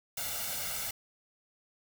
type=noise with comb filter; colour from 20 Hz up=white; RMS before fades=-36 dBFS; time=0.17-0.91 s; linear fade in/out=5 ms; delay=1.4 ms; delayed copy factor=+0.8; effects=none